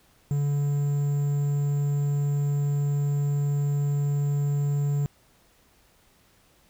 triangle tone with quantisation, 143.6 Hz, D3, 39 cents flat, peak -20 dBFS, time 0.31-5.06 s, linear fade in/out 0 ms, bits 8, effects pink hiss -61 dBFS RMS until 6.69 s

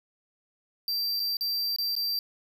square tone with dropouts, 4699 Hz, D8, in tune, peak -27 dBFS, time 0.88-2.19 s, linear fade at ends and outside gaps 1 ms, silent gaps 1.196-1.2 / 1.369-1.409 / 1.762-1.785 / 1.953-1.964 s, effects none

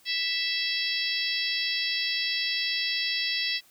harmonic tone, 659.3 Hz, E5, in tune, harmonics 3 / 4 / 5 / 6 / 7 / 8, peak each -33 / -33 / -33 / -33 / -33 / -33 dBFS, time 0.05-3.61 s, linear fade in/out 50 ms, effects white hiss -59 dBFS RMS until 3.7 s

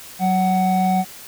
triangle tone pair together, 186.5 / 746 Hz, F#3 / F#5, +14 / +14 cents, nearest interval 2 octaves, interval 2400 cents, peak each -16 dBFS, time 0.19-1.05 s, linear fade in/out 50 ms, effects white hiss -39 dBFS RMS until 1.27 s

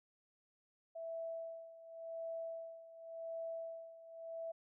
sine tone with tremolo, 659 Hz, E5, 1 cent flat, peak -40 dBFS, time 0.95-4.52 s, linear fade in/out 10 ms, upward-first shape sine, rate 0.9 Hz, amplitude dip 80%, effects none

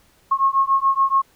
sine beating tone pair, 1082 / 1089 Hz, C#6 / C#6, -42 / -31 cents, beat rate 7 Hz, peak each -18 dBFS, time 0.31-1.22 s, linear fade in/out 10 ms, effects pink hiss -57 dBFS RMS until 1.35 s

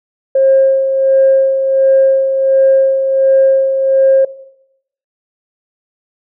sine tone with tremolo, 536 Hz, C5, 42 cents sharp, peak -4 dBFS, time 0.35-4.25 s, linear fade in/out 5 ms, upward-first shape sine, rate 1.4 Hz, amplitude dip 55%, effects noise-tail reverb RT60 0.8 s tail -18 dB re dry + tanh soft clip ceiling -1 dBFS

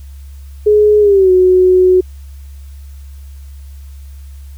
sine tone with pitch glide, 420.5 to 368.2 Hz, G#4 to F#4, +22 to -8 cents, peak -5 dBFS, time 0.66-2.01 s, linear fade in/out 10 ms, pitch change -230 cents, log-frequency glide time 1-1.31 s, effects added 69 Hz sine -29 dBFS peak until 4.57 s + white hiss -50 dBFS RMS until 4.57 s

